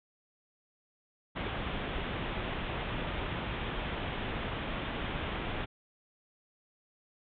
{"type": "low-pass noise", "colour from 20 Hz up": "pink", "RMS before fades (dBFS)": -36, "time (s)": [1.35, 5.66], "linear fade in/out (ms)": 20, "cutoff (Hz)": 3600, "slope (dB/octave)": 96, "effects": []}